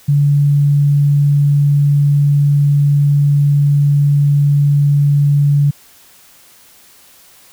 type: tone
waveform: sine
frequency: 143.7 Hz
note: D3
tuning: 37 cents flat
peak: -8 dBFS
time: 0.08-5.71 s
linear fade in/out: 10 ms
effects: white hiss -45 dBFS RMS until 7.52 s